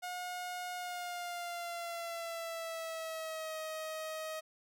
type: tone with pitch glide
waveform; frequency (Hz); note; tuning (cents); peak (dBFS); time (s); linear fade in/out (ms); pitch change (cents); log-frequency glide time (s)
sawtooth; 720 to 630.4; F#5 to D#5; -47 to +23; -35; 0.02-4.41; 20; -230; 0.76-3.58
effects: none